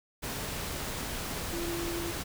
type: tone in noise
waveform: sine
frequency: 340.4 Hz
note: F4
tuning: 44 cents flat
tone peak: -34 dBFS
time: 1.52-2.12 s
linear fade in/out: 20 ms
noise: pink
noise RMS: -36 dBFS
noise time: 0.22-2.24 s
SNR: -1 dB
effects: none